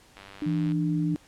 click train, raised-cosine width 0.3 ms, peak -29 dBFS, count 55, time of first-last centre 0.17-0.72 s, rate 98.2 Hz
sine tone, 297.7 Hz, D4, 24 cents sharp, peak -27 dBFS, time 0.42-1.16 s, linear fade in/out 0 ms
sine tone with vibrato, 164.81 Hz, E3, in tune, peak -25 dBFS, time 0.46-1.15 s, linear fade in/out 5 ms, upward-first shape triangle, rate 3.3 Hz, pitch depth 9 cents each way
effects pink hiss -56 dBFS RMS until 1.27 s + low-pass 10000 Hz 12 dB/octave

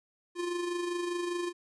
square tone with amplitude modulation, 350 Hz, F4, 4 cents sharp, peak -30 dBFS, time 0.35-1.53 s, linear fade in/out 50 ms, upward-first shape sine, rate 25 Hz, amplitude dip 45%, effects resampled to 24000 Hz

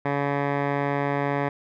10% pulse tone with low-pass filter, 141.9 Hz, C#3, 41 cents sharp, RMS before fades -25 dBFS, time 0.05-1.49 s, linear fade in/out 5 ms, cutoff 1600 Hz, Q 2.3, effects none

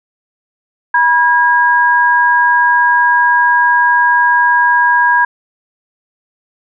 sine tone pair together, 970 / 1634.1 Hz, B5 / G#6, -31 / -28 cents, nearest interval major sixth, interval 903 cents, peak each -10 dBFS, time 0.94-5.25 s, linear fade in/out 5 ms, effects none

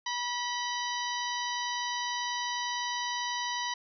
harmonic tone with a mistuned harmonic, 971 Hz, B5, 30 cents flat, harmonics 1 / 2 / 3 / 4 / 5 / 6, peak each -34 / -37 / -39 / -40 / -41 / -42 dBFS, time 0.06-3.74 s, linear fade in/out 5 ms, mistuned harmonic 3, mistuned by +74 cents, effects none

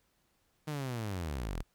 sawtooth linear sweep, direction down, 155.56 to 32.7 Hz, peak -31 dBFS, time 0.67-1.63 s, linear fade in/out 10 ms, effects pink hiss -74 dBFS RMS until 1.74 s

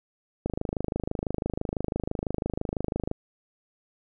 click train, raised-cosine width 2 ms, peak -14 dBFS, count 70, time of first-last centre 0.46-3.114 s, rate 26 Hz, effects none

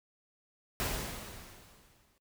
pink noise with exponential decay, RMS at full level -32 dBFS, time 0.8-2.18 s, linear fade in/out 0 ms, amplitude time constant 300 ms, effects noise-tail reverb RT60 0.1 s tail -19 dB re dry

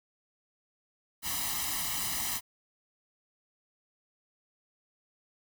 white noise with comb filter, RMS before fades -33 dBFS, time 1.22-2.41 s, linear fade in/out 50 ms, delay 1 ms, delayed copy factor +0.85, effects none

